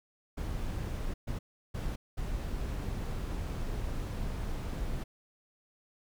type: noise bursts at uneven times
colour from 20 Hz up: brown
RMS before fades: -35 dBFS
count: 4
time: 0.37-1.14 / 1.27-1.39 / 1.74-1.96 / 2.17-5.04 s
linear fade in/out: 10 ms
effects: none